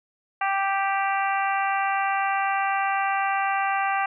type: harmonic tone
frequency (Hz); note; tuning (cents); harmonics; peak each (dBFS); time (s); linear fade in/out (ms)
392; G4; 0; 2 / 3 / 4 / 5 / 6 / 7; -24 / -28 / -30 / -32 / -34 / -35; 0.41-4.06; 5
effects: none